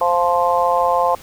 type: harmonic tone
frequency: 174.61 Hz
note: F3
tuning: in tune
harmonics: 3 / 4 / 5 / 6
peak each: -19 / -19 / -19 / -19 dBFS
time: 0.01-1.15 s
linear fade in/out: 2 ms
effects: pink hiss -41 dBFS RMS until 1.22 s